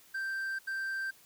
triangle tone bursts at uneven times, 1568 Hz, G6, in tune, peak -31 dBFS, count 2, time 0.14-0.59 / 0.67-1.11 s, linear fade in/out 10 ms, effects white hiss -60 dBFS RMS until 1.25 s

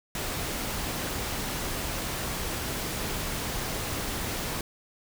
pink noise, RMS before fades -32 dBFS, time 0.15-4.61 s, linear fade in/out 2 ms, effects none

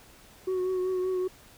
sine tone with vibrato, 370 Hz, F#4, in tune, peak -23 dBFS, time 0.47-1.28 s, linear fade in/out 10 ms, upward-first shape triangle, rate 5.2 Hz, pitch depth 31 cents each way, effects tanh soft clip ceiling -25 dBFS + pink hiss -54 dBFS RMS until 1.57 s

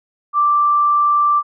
sine tone, 1174.7 Hz, D6, in tune, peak -11 dBFS, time 0.33-1.43 s, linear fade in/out 50 ms, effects none

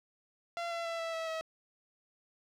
sawtooth tone with pitch steps, 684 / 675.8 / 667.6 / 659.6 / 651.6 / 643.7 Hz, F5 / E5 / E5 / E5 / E5 / E5, -36 / +43 / +22 / +1 / -20 / -41 cents, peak -31 dBFS, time 0.57-1.41 s, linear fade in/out 0 ms, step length 140 ms, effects low-pass 5000 Hz 12 dB/octave + 11-bit

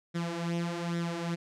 sawtooth tone with flanger, 170.4 Hz, F3, 42 cents flat, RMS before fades -33 dBFS, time 0.14-1.36 s, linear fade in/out 20 ms, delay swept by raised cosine 0.54 to 5.54 ms, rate 1.2 Hz, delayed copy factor +0.65, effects low-pass 7000 Hz 12 dB/octave

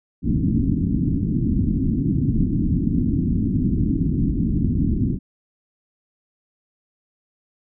white low-pass noise, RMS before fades -20 dBFS, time 0.22-5.19 s, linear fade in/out 50 ms, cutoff 290 Hz, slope 48 dB/octave, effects none

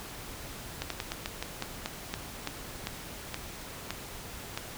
slowing click train, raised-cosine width 0.2 ms, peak -15 dBFS, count 14, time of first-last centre 0.82-4.575 s, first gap 83 ms, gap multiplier 1.19, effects pink hiss -43 dBFS RMS until 4.77 s

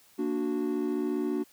triangle chord, Bb augmented, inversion none, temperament equal with one note detuned, 233.1 / 293.7 / 368.5 Hz, Bb3 / D4 / F#4, 0 / 0 / -7 cents, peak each -31 / -28 / -29 dBFS, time 0.18-1.44 s, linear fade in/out 20 ms, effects tanh soft clip ceiling -17 dBFS + white hiss -60 dBFS RMS until 1.52 s

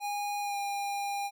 square tone with pitch glide, 819 to 804.9 Hz, G#5 to G5, -24 to +46 cents, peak -32 dBFS, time 0-1.31 s, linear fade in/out 50 ms, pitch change -30 cents, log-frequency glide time 0.41-0.57 s, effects none

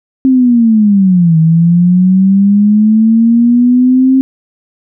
sine linear two-way sweep, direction down then up, 266.2 to 159 to 266.2 Hz, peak -4 dBFS, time 0.25-4.21 s, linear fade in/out 0 ms, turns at 1.38 s, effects none

